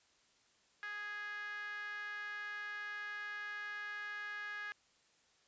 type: tone with band-pass filter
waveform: 5% pulse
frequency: 414.7 Hz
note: G#4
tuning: 3 cents flat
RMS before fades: -44 dBFS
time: 0.83-4.72 s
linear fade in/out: 0 ms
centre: 1600 Hz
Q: 5.5
effects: white hiss -71 dBFS RMS until 5.47 s + resampled to 16000 Hz